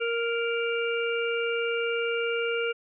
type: harmonic tone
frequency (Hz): 466.2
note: A#4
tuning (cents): 0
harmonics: 1 / 3 / 5 / 6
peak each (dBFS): -27 / -32 / -34 / -35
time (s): 0-2.73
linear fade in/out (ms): 20
effects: none